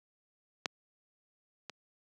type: clicks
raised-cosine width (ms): 0.2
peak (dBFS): -13 / -24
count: 2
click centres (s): 0.658 / 1.697
effects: high-pass 200 Hz 12 dB/octave